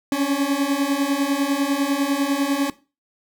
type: beating tone pair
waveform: 40% pulse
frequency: 273.8 / 283.8 Hz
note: C#4 / C#4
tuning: -21 / +41 cents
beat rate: 10 Hz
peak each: -22 / -20 dBFS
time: 0.12-2.7 s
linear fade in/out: 2 ms
effects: noise-tail reverb RT60 0.3 s tail -18 dB re dry